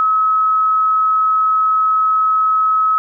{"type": "tone", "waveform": "sine", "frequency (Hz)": 1284, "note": "E6", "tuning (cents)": -46, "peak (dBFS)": -11, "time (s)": [0, 2.98], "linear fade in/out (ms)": 0, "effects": []}